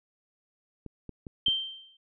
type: clicks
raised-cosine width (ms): 3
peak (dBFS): -27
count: 4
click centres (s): 0.863 / 1.093 / 1.268 / 1.483
type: tone with exponential decay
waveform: sine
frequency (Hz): 3136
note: G7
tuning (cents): 0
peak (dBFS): -20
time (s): 1.46-1.97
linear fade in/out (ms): 5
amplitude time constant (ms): 110
effects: none